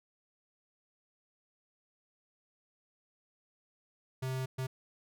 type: tone bursts at uneven times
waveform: square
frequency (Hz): 130.5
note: C3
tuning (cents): -4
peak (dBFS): -34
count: 2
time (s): 4.22-4.46 / 4.58-4.67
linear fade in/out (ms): 10
effects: none